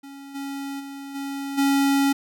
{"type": "tone with level steps", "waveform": "square", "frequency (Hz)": 277.2, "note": "C#4", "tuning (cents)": 0, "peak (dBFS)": [-39, -30, -35, -29, -18], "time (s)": [0.03, 2.13], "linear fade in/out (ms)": 10, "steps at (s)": [0.34, 0.79, 1.14, 1.57], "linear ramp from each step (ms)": 20, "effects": []}